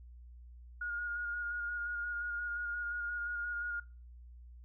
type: tone with vibrato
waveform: sine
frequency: 1430 Hz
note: F6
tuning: 41 cents sharp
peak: -35 dBFS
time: 0.81-3.8 s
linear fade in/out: 5 ms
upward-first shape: square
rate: 5.7 Hz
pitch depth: 16 cents each way
effects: noise-tail reverb RT60 0.3 s tail -21 dB re dry + added 60 Hz sine -50 dBFS peak until 4.64 s